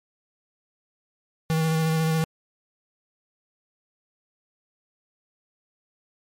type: tone with vibrato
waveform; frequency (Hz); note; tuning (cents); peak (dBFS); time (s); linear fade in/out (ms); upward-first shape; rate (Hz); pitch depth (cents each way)
square; 160.2; E3; -49; -21; 1.5-2.24; 0; square; 14; 14
effects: MP3 64 kbps